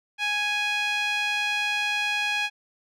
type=tone with band-pass filter; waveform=sawtooth; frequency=830.6 Hz; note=G#5; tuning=in tune; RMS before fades=-26 dBFS; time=0.18-2.5 s; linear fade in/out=50 ms; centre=2600 Hz; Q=2.2; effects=none

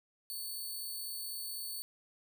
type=tone; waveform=5% pulse; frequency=4456 Hz; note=C#8; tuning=8 cents sharp; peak=-32 dBFS; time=0.3-1.82 s; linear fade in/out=0 ms; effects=none

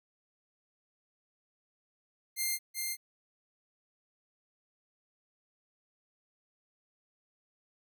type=tone with echo; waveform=5% pulse; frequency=2105 Hz; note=C7; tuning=10 cents sharp; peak=-20 dBFS; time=2.36-2.59 s; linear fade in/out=50 ms; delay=380 ms; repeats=1; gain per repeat=-3 dB; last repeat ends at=2.97 s; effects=none

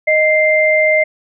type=tone pair together; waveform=sine; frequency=621.4 / 2093 Hz; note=D#5 / C7; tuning=-2 / 0 cents; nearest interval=octave + major sixth; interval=2102 cents; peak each=-12 dBFS; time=0.07-1.04 s; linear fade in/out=10 ms; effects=none

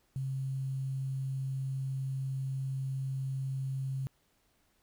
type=tone with quantisation; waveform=sine; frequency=133.8 Hz; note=C3; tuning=39 cents sharp; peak=-32 dBFS; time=0.16-4.07 s; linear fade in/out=0 ms; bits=10; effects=pink hiss -72 dBFS RMS until 4.82 s

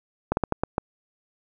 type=slowing click train; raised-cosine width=1 ms; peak=-8 dBFS; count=6; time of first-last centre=0.32-0.781 s; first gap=51 ms; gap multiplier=1.3; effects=none

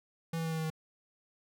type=tone with pitch steps; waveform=square; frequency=164.81 / 163.48 / 162.17 / 160.86 / 159.56 / 158.28 Hz; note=E3 / E3 / E3 / E3 / D#3 / D#3; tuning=0 / -14 / -28 / -42 / +44 / +30 cents; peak=-33 dBFS; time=0.33-0.702 s; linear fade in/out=5 ms; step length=62 ms; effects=none

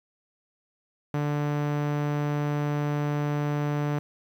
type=tone with low-pass filter; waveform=sawtooth; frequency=146.83 Hz; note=D3; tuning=in tune; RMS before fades=-27 dBFS; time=1.14-3.99 s; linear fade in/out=2 ms; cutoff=2100 Hz; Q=0.63; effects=9-bit

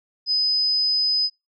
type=tone; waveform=sine; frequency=5020 Hz; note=D#8; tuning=15 cents sharp; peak=-18 dBFS; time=0.26-1.3 s; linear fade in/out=50 ms; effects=noise-tail reverb RT60 0.2 s tail -17 dB re dry

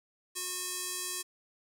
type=tone with band-pass filter; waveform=square; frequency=363.3 Hz; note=F#4; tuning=32 cents flat; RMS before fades=-37 dBFS; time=0.35-1.23 s; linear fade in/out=20 ms; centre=9000 Hz; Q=1.3; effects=none

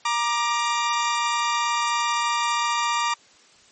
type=tone pair together; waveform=sawtooth; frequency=942.9 / 1188 Hz; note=A#5 / D6; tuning=+20 / +20 cents; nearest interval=major third; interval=400 cents; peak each=-20 dBFS; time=0.05-3.14 s; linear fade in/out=5 ms; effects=white hiss -54 dBFS RMS until 3.71 s + MP3 32 kbps

